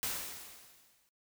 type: noise with exponential decay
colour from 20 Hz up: white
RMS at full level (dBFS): -34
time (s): 0.03-1.09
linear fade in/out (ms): 0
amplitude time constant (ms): 230
effects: noise-tail reverb RT60 0.1 s tail -20 dB re dry